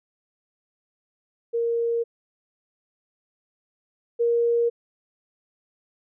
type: tone pair in turn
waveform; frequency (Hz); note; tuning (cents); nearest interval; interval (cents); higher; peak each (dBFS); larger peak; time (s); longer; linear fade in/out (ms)
sine; 466.2 / 470; A#4 / A#4; 0 / +14; unison; 14; second; -21 / -18; second; 1.53-2.04 / 4.19-4.7; neither; 20
effects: none